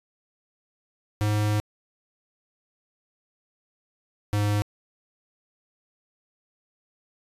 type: tone pair in turn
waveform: square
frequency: 105.3 / 103.67 Hz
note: G#2 / G#2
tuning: +24 / -3 cents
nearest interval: unison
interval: 27 cents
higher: first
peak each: -22 dBFS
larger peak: neither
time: 1.21-1.6 / 4.33-4.62 s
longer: first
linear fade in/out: 0 ms
effects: resampled to 32000 Hz